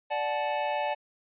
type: chord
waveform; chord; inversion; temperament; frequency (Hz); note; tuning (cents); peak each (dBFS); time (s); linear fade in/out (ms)
square; D major; none; equal with one note detuned; 587.3 / 740 / 866.9; D5 / F#5 / A5; 0 / 0 / -26; -32 / -35 / -31; 0.1-0.95; 20
effects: resampled to 8000 Hz